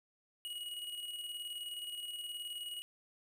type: tone with tremolo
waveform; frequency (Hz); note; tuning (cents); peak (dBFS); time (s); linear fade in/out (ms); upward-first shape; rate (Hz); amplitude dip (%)
square; 2902; F#7; -34; -40; 0.45-2.82; 0; square; 19; 40
effects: none